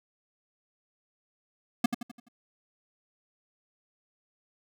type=tone with echo; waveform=square; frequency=238.5 Hz; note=A#3; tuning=40 cents sharp; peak=-20 dBFS; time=1.84-1.86 s; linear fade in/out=5 ms; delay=85 ms; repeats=5; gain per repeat=-7 dB; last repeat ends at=2.285 s; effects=none